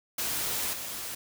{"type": "noise with level steps", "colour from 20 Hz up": "white", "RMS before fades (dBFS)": [-31, -37], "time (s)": [0.18, 1.15], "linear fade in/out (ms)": 5, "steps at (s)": 0.73, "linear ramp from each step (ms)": 2, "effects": []}